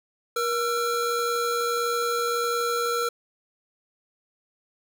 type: tone pair together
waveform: square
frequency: 475.2 / 1344 Hz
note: A#4 / E6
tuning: +33 / +33 cents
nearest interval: octave + tritone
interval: 1800 cents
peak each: -27 dBFS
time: 0.36-3.09 s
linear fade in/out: 5 ms
effects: none